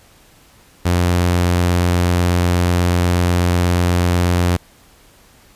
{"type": "tone", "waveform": "sawtooth", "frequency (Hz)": 88.2, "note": "F2", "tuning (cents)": 18, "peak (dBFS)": -9, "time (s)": [0.85, 4.57], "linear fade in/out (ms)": 10, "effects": ["pink hiss -49 dBFS RMS until 5.55 s", "resampled to 32000 Hz"]}